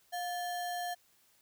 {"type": "tone with sample-and-hold", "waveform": "sine", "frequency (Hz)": 709, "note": "F5", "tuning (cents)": 26, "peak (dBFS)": -34, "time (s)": [0.12, 0.95], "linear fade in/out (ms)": 20, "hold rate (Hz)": 2450, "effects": ["white hiss -68 dBFS RMS until 1.41 s"]}